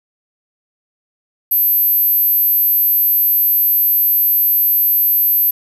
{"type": "tone", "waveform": "sine", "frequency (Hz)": 12300, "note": "G9", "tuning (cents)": -34, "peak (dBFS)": -9, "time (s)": [1.51, 5.51], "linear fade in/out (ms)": 10, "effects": ["tanh soft clip ceiling -8 dBFS", "7-bit"]}